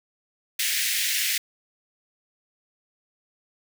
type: high-pass noise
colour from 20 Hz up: pink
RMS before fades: -25 dBFS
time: 0.59-1.38 s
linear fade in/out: 5 ms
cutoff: 1800 Hz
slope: 48 dB/octave
effects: none